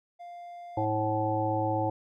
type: tone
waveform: triangle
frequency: 698.5 Hz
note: F5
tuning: in tune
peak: -39 dBFS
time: 0.19-0.86 s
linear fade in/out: 20 ms
type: harmonic tone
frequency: 108 Hz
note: A2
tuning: 32 cents flat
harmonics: 1 / 3 / 5 / 7 / 8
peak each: -32 / -32 / -32 / -32 / -32 dBFS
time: 0.77-1.9 s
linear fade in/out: 5 ms
effects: none